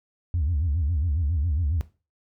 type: tone with vibrato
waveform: sine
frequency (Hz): 78.6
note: D#2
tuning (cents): +18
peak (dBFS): -20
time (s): 0.34-1.81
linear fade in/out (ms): 0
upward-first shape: sine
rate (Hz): 7.3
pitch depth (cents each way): 220
effects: noise-tail reverb RT60 0.3 s tail -17 dB re dry + tanh soft clip ceiling -18 dBFS